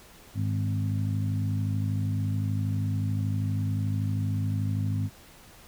harmonic tone with a mistuned harmonic, 51.91 Hz, G#1, in tune, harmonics 2 / 3 / 4 / 5, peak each -26 / -34 / -36 / -36 dBFS, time 0.34-5.1 s, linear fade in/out 50 ms, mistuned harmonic 2, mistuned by -23 cents, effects pink hiss -52 dBFS RMS until 5.67 s

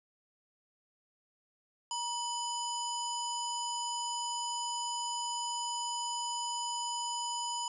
harmonic tone with a mistuned harmonic, 997 Hz, B5, 16 cents sharp, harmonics 1 / 3 / 5 / 7 / 9 / 10, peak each -36 / -41 / -43 / -40 / -53 / -54 dBFS, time 1.91-7.68 s, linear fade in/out 2 ms, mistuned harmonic 1, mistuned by -83 cents, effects none

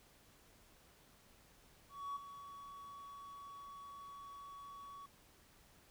triangle tone with ADSR envelope, 1126 Hz, C#6, 27 cents sharp, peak -36 dBFS, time 1.89-5.06 s, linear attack 270 ms, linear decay 11 ms, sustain -12 dB, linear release 6 ms, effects tanh soft clip ceiling -35 dBFS + pink hiss -66 dBFS RMS until 5.9 s

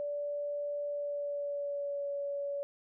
sine tone with pitch glide, 580 to 566.8 Hz, D5 to C#5, -22 to +38 cents, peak -33 dBFS, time 0-2.63 s, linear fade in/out 0 ms, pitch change -40 cents, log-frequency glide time 0.87-2.09 s, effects none

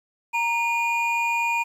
triangle tone pair together, 932.3 / 2436 Hz, A#5 / D#7, 0 / -37 cents, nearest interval octave + perfect fourth, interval 1663 cents, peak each -22 dBFS, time 0.33-1.64 s, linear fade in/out 20 ms, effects 9-bit

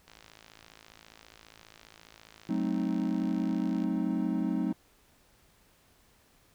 click train, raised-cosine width 0.2 ms, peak -33 dBFS, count 207, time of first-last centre 0.08-3.839 s, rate 54.8 Hz
triangle chord, F# diminished seventh, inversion none, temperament equal with one note detuned, 185 / 216.6 / 261.6 / 311.1 Hz, F#3 / A3 / C4 / Eb4, 0 / -27 / 0 / 0 cents, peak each -31 dBFS, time 2.49-4.73 s, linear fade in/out 5 ms
effects pink hiss -64 dBFS RMS until 6.54 s

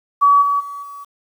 sine tone with level steps, 1138 Hz, C#6, 45 cents sharp, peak -8 / -14 / -27 / -31 dBFS, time 0.21-1.05 s, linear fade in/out 20 ms, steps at 0.41 / 0.59 / 0.82 s, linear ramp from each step 20 ms, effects 8-bit

